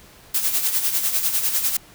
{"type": "noise with tremolo", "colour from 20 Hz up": "blue", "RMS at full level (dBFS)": -19, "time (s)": [0.34, 1.77], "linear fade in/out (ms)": 5, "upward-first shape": "sine", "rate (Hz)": 10, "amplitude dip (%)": 60, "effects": ["pink hiss -48 dBFS RMS until 1.94 s"]}